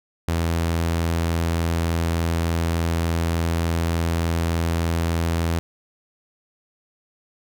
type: tone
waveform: sawtooth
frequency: 83.4 Hz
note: E2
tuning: 21 cents sharp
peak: -16 dBFS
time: 0.28-5.59 s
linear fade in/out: 0 ms
effects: none